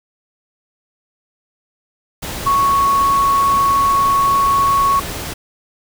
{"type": "tone in noise", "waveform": "sine", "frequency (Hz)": 1108.7, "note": "C#6", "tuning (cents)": 0, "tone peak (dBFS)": -11, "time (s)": [2.46, 5], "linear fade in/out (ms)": 10, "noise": "pink", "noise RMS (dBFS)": -26, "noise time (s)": [2.22, 5.34], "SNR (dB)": 12, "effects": []}